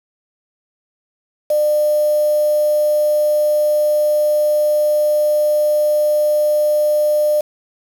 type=tone with quantisation; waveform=sine; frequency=600 Hz; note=D5; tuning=37 cents sharp; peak=-12 dBFS; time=1.5-7.41 s; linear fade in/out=5 ms; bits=5; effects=none